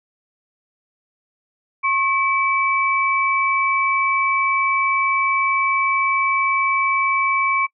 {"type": "tone pair together", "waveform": "sine", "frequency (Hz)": [1084.5, 2300], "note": ["C#6", "D7"], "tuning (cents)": [-38, -37], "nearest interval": "octave + minor second", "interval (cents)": 1301, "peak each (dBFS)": -19, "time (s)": [1.83, 7.67], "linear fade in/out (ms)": 20, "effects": ["noise-tail reverb RT60 0.1 s tail -23 dB re dry"]}